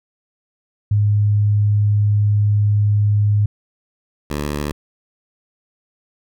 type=tone pair in turn; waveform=sine / 10% pulse; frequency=103.83 / 73.42 Hz; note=G#2 / D2; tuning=0 / 0 cents; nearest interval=tritone; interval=600 cents; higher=first; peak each=-12 / -13 dBFS; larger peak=first; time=0.91-3.46 / 4.3-4.72 s; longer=first; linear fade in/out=5 ms; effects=none

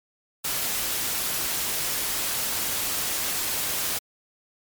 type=noise; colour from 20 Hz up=white; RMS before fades=-27 dBFS; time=0.44-3.99 s; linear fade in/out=10 ms; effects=MP3 96 kbps

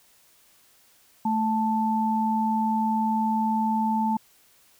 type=tone pair together; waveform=sine; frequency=220 / 880 Hz; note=A3 / A5; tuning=0 / 0 cents; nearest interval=2 octaves; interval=2400 cents; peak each=-24 dBFS; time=1.25-4.17 s; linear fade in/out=5 ms; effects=white hiss -59 dBFS RMS until 4.79 s

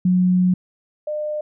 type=tone pair in turn; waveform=sine; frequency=182 / 603.6 Hz; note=F#3 / D5; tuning=-28 / +47 cents; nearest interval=octave + major sixth; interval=2075 cents; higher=second; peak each=-13 / -22 dBFS; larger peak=first; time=0.05-0.54 / 1.07-1.41 s; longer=first; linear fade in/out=5 ms; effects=none

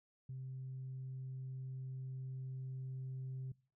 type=tone with level ramp; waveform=sine; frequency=130.81 Hz; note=C3; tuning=in tune; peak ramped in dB=-42 to -39 dBFS; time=0.29-3.52 s; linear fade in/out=5 ms; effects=noise-tail reverb RT60 0.4 s tail -24 dB re dry + tanh soft clip ceiling -39 dBFS

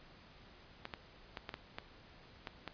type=clicks; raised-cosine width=0.3 ms; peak=-25 dBFS; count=8; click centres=0.854 / 0.938 / 1.372 / 1.492 / 1.541 / 1.785 / 2.472 / 2.677 s; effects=pink hiss -59 dBFS RMS until 2.73 s + resampled to 11025 Hz

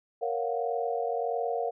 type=chord; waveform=sine; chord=Gb major seventh; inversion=first; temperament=equal; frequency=466.2 / 554.4 / 698.5 / 740 Hz; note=Bb4 / Db5 / F5 / Gb5; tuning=0 / 0 / 0 / 0 cents; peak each=-31 / -36 / -32 / -35 dBFS; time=0.21-1.71 s; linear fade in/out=20 ms; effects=none

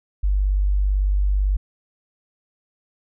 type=tone; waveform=sine; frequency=49 Hz; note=G1; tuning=in tune; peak=-16 dBFS; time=0.23-1.57 s; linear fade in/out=10 ms; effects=none

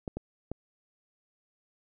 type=clicks; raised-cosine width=2 ms; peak=-21 dBFS; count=3; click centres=0.078 / 0.17 / 0.516 s; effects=none

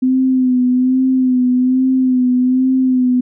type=tone with vibrato; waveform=sine; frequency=255.4 Hz; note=C4; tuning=42 cents flat; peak=-10 dBFS; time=0.02-3.21 s; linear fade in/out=10 ms; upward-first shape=sine; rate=1.2 Hz; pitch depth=38 cents each way; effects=none

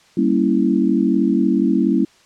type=chord; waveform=sine; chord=G diminished seventh; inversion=none; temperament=equal; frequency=196 / 233.1 / 277.2 / 329.6 Hz; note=G3 / Bb3 / Db4 / Fb4; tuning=0 / 0 / 0 / 0 cents; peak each=-19 dBFS; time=0.17-2.05 s; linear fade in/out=5 ms; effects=white hiss -52 dBFS RMS until 2.25 s + low-pass 6000 Hz 12 dB/octave

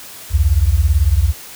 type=beating tone pair; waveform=sine; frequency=64.6 / 82.6 Hz; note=C2 / E2; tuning=-21 / +4 cents; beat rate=18 Hz; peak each=-13 dBFS; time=0.3-1.34 s; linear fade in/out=50 ms; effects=white hiss -35 dBFS RMS until 1.55 s

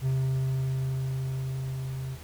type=tone with level ramp; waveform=triangle; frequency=131.9 Hz; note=C3; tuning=14 cents sharp; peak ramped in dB=-21 to -30 dBFS; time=0.01-2.18 s; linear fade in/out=50 ms; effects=added 80 Hz sine -46 dBFS peak until 2.23 s + pink hiss -49 dBFS RMS until 2.23 s

